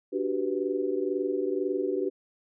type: chord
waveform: sine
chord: G major seventh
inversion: second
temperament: equal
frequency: 293.7 / 370 / 392 / 493.9 Hz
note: D4 / F#4 / G4 / B4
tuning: 0 / 0 / 0 / 0 cents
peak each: -33 / -30 / -30 / -34 dBFS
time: 0.12-2.1 s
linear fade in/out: 20 ms
effects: none